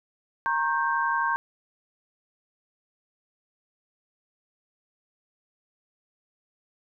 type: chord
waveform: sine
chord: G diminished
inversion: first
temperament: equal with one note detuned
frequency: 932.3 / 1083.4 / 1568 Hz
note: Bb5 / Db6 / G6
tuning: 0 / -40 / 0 cents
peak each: -27 dBFS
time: 0.46-1.36 s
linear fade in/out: 0 ms
effects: none